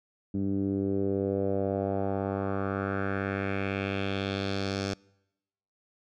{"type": "tone with low-pass filter sweep", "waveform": "10% pulse", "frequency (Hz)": 98, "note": "G2", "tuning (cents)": 0, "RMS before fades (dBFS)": -30, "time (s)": [0.34, 4.94], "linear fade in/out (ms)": 5, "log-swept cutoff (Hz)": [250, 5600], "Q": 2.5, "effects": ["noise-tail reverb RT60 0.9 s tail -26 dB re dry"]}